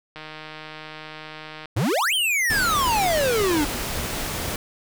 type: click train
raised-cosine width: 0.3 ms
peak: -21 dBFS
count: 233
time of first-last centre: 0.16-1.657 s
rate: 155 Hz
type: exponential two-way sweep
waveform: square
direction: up then down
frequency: 90.2 to 3233 to 281.4 Hz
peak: -20 dBFS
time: 1.76-3.65 s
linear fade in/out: 10 ms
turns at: 2.14 s
type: noise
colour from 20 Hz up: pink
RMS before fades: -28 dBFS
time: 2.5-4.56 s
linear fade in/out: 2 ms
effects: none